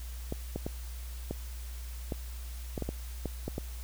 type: clicks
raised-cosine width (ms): 2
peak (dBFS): -20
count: 11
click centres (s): 0.324 / 0.56 / 0.665 / 1.31 / 2.122 / 2.778 / 2.823 / 2.89 / 3.257 / 3.48 / 3.581
effects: added 60 Hz sine -38 dBFS peak until 3.83 s + white hiss -51 dBFS RMS until 3.83 s